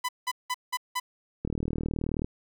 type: tone bursts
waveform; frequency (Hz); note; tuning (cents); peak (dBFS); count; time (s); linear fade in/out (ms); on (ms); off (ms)
sawtooth; 1000; B5; +21; -23; 5; 0.04-1; 10; 48; 180
type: click train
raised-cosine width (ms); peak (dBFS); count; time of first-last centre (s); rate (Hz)
3; -17; 32; 1.45-2.245; 39
effects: none